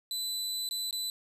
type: tone with dropouts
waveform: sawtooth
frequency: 4001 Hz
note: B7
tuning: 22 cents sharp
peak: -29 dBFS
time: 0.11-1.1 s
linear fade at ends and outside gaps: 1 ms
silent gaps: 0.69-0.71 / 0.909-0.927 s
effects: resampled to 32000 Hz + 11-bit